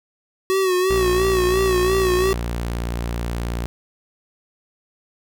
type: tone with vibrato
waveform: square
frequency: 373.6 Hz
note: F#4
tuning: 17 cents sharp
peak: -17 dBFS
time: 0.5-2.33 s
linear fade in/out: 0 ms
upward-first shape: sine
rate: 2.9 Hz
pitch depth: 57 cents each way
type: tone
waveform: sawtooth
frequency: 58.6 Hz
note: A#1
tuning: 10 cents sharp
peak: -19 dBFS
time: 0.9-3.66 s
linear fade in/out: 0 ms
effects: none